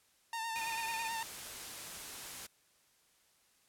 sawtooth tone with vibrato, 907 Hz, A#5, 48 cents flat, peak -33 dBFS, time 0.33-1.23 s, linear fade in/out 2 ms, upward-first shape sine, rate 9.1 Hz, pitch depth 35 cents each way
white noise, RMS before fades -45 dBFS, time 0.55-2.47 s, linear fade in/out 10 ms
triangle tone bursts, 2464 Hz, D#7, 17 cents flat, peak -39 dBFS, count 10, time 0.56-1.076 s, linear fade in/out 0 ms, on 30 ms, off 24 ms
effects white hiss -70 dBFS RMS until 3.68 s + low-pass 12000 Hz 12 dB/octave

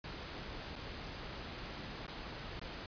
pink noise with dropouts, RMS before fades -45 dBFS, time 0.04-2.86 s, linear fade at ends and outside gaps 2 ms, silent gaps 0.756-0.761 / 2.067-2.079 / 2.596-2.614 s, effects resampled to 11025 Hz

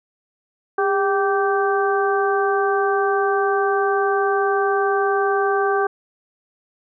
harmonic tone with a mistuned harmonic, 388.6 Hz, G4, 15 cents flat, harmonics 1 / 2 / 3 / 4, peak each -19 / -22 / -24 / -25 dBFS, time 0.78-5.87 s, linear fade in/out 5 ms, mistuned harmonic 1, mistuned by +59 cents, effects none

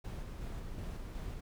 brown noise with tremolo, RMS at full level -41 dBFS, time 0.04-1.41 s, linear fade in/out 10 ms, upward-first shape square, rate 2.7 Hz, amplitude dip 25%, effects none

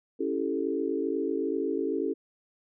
sine chord, A dominant seventh, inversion first, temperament equal, 277.2 / 329.6 / 392 / 440 Hz, C#4 / E4 / G4 / A4, 0 / 0 / 0 / 0 cents, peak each -32 dBFS, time 0.19-2.14 s, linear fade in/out 20 ms, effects none

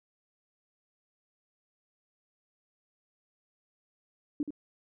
sine tone with echo, 293.7 Hz, D4, in tune, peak -27 dBFS, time 4.4-4.43 s, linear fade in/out 2 ms, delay 76 ms, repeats 1, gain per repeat -7 dB, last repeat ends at 4.506 s, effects none

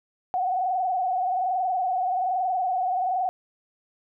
sine tone with frequency modulation, 740 Hz, F#5, in tune, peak -22 dBFS, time 0.34-3.29 s, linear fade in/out 0 ms, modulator 21.2 Hz, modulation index 1.4, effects none

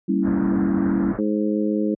sine chord, G diminished seventh, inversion none, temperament equal with one note detuned, 196 / 230.5 / 277.2 / 329.6 Hz, G3 / Bb3 / Db4 / Fb4, 0 / -19 / 0 / 0 cents, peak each -21 / -26 / -23 / -24 dBFS, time 0.08-1.13 s, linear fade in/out 10 ms
pink low-pass noise, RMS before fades -31 dBFS, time 0.22-1.21 s, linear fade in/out 50 ms, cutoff 1700 Hz, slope 48 dB/octave
harmonic tone, 105.4 Hz, G#2, 26 cents sharp, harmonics 2 / 3 / 4 / 5, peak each -22 / -23 / -27 / -29 dBFS, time 1.18-1.95 s, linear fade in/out 10 ms
effects high-pass 60 Hz 12 dB/octave

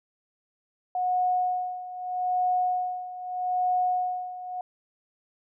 sine tone with tremolo, 729 Hz, F#5, 26 cents flat, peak -21 dBFS, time 0.95-4.61 s, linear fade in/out 2 ms, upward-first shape sine, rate 0.8 Hz, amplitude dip 80%, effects none

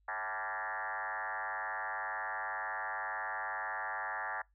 sine tone with frequency modulation, 1277 Hz, D#6, 45 cents sharp, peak -35 dBFS, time 0.08-4.42 s, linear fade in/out 5 ms, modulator 102 Hz, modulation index 5.6, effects noise-tail reverb RT60 0.2 s tail -26 dB re dry + added 50 Hz sine -68 dBFS peak until 4.54 s

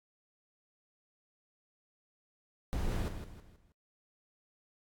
brown noise with echo, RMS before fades -33 dBFS, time 2.73-3.08 s, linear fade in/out 0 ms, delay 160 ms, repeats 4, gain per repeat -8 dB, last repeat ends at 3.72 s, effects AAC 64 kbps

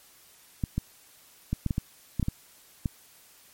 clicks, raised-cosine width 5 ms, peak -14 dBFS, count 10, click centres 0.638 / 0.78 / 1.53 / 1.663 / 1.708 / 1.781 / 2.197 / 2.228 / 2.284 / 2.858 s, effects white hiss -56 dBFS RMS until 3.53 s + MP3 64 kbps

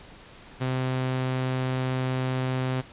sawtooth tone, 129.3 Hz, C3, 20 cents flat, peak -21 dBFS, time 0.6-2.82 s, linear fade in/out 20 ms, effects pink hiss -48 dBFS RMS until 2.92 s + resampled to 8000 Hz

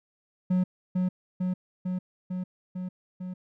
triangle tone with echo, 182.9 Hz, F#3, 20 cents flat, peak -19 dBFS, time 0.5-0.64 s, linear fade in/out 10 ms, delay 450 ms, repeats 6, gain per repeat -2 dB, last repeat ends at 3.34 s, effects none

